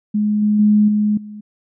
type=tone with level steps; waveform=sine; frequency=210 Hz; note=G#3; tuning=19 cents sharp; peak=-14 / -12 / -9 / -13 / -30 dBFS; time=0.14-1.41 s; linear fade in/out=10 ms; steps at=0.42 / 0.59 / 0.88 / 1.17 s; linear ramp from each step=5 ms; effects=none